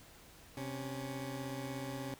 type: tone pair together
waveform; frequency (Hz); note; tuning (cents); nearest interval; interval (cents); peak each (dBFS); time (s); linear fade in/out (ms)
20% pulse; 130.81 / 278.2; C3 / C#4; 0 / +6; octave + minor second; 1306; -37 / -38; 0.57-2.14; 2
effects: pink hiss -58 dBFS RMS until 2.19 s